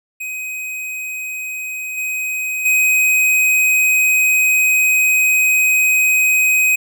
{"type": "tone with level steps", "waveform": "square", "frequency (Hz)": 2516, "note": "D#7", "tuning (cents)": 19, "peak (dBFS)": [-24, -20, -12], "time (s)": [0.2, 6.76], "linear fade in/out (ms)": 10, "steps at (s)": [1.97, 2.65], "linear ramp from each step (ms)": 10, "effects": []}